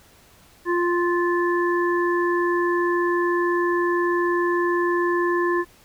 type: harmonic tone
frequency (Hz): 349.2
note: F4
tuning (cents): 0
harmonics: 1 / 3 / 5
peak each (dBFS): -20 / -25 / -27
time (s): 0.65-5.65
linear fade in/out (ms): 50
effects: pink hiss -53 dBFS RMS until 5.84 s